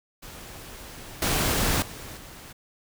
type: noise with level steps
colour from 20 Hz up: pink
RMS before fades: -42 / -24 / -40 / -44 dBFS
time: 0.22-2.53 s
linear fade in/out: 10 ms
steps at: 1.22 / 1.82 / 2.17 s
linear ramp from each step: 2 ms
effects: none